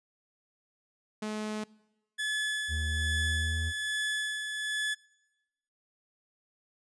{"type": "tone", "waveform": "sawtooth", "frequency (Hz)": 213.9, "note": "A3", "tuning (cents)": -49, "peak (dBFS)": -29, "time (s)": [1.22, 1.64], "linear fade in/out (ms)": 5}
{"type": "tone with tremolo", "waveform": "30% pulse", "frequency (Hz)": 1717, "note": "A6", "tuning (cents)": -43, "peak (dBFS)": -26, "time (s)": [2.18, 4.95], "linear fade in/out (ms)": 20, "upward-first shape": "sine", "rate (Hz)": 1.2, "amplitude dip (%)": 45}
{"type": "tone with pitch glide", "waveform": "triangle", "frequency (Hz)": [77.78, 81.22], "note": ["D#2", "E2"], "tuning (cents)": [0, -25], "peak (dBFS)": -28, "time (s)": [2.68, 3.73], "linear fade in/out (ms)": 50, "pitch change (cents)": 75, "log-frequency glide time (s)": [2.85, 3.57]}
{"effects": ["noise-tail reverb RT60 1.0 s tail -23 dB re dry", "resampled to 22050 Hz"]}